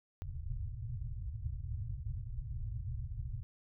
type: low-pass noise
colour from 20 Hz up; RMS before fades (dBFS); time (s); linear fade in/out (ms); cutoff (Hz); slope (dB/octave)
white; -40; 0.22-3.43; 0; 130; 96
effects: none